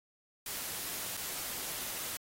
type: noise with dropouts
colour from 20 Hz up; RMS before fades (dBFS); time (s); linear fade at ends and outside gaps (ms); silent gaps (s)
white; -39; 0.46-2.17; 2; 1.169-1.173
effects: AAC 48 kbps